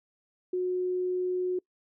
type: tone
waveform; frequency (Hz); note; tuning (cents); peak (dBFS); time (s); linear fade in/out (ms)
sine; 364.4; F#4; -26; -26; 0.53-1.59; 5
effects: noise-tail reverb RT60 0.1 s tail -25 dB re dry